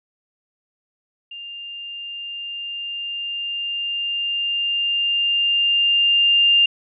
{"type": "tone with level ramp", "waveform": "sine", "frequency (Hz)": 2800, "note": "F7", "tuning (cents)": 4, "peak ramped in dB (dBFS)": [-32, -11], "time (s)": [1.31, 6.66], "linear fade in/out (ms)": 5, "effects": []}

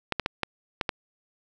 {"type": "clicks", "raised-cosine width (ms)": 0.3, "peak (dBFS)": -9, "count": 6, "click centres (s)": [0.123, 0.197, 0.261, 0.433, 0.812, 0.892], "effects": []}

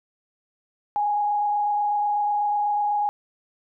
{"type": "tone with frequency modulation", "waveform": "sine", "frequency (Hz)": 828, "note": "G#5", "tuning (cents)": -5, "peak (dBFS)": -20, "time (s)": [0.96, 3.09], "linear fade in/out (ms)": 0, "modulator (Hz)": 28.1, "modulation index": 0.51, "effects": []}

